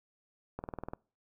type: click train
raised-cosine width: 1 ms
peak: -24 dBFS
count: 8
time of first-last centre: 0.59-0.935 s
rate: 20.3 Hz
effects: noise-tail reverb RT60 0.4 s tail -26 dB re dry